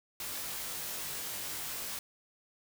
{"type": "noise with comb filter", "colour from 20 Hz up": "white", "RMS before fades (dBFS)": -39, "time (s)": [0.2, 1.99], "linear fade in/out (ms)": 2, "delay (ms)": 20, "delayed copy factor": 1, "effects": []}